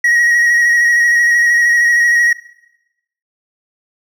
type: tone with vibrato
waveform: triangle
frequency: 1900 Hz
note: A#6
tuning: 33 cents sharp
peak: -7 dBFS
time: 0.04-2.33 s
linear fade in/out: 5 ms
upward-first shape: square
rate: 13 Hz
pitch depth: 21 cents each way
effects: noise-tail reverb RT60 0.9 s tail -19 dB re dry